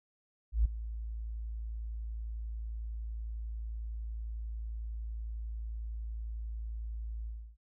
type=tone with ADSR envelope; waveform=sine; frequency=55.5 Hz; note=A1; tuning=16 cents sharp; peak=-21 dBFS; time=0.52-7.57 s; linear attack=130 ms; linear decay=10 ms; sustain=-15 dB; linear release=310 ms; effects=none